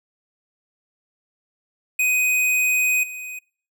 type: tone with level steps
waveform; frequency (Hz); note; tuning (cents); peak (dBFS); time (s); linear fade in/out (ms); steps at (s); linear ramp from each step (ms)
square; 2500; D#7; +8; -18 / -32; 1.99-3.39; 5; 3.03; 5
effects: noise-tail reverb RT60 0.5 s tail -24 dB re dry